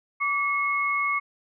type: tone pair together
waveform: sine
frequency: 1152.4 / 2178 Hz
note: D6 / C#7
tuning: -33 / -31 cents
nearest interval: major seventh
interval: 1102 cents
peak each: -25 dBFS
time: 0.2-1.2 s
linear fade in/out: 20 ms
effects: none